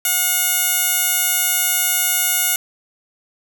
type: tone with band-pass filter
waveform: 15% pulse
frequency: 720 Hz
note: F#5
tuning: 47 cents flat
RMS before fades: -18 dBFS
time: 0.05-2.56 s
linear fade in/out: 2 ms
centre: 12000 Hz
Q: 0.93
effects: none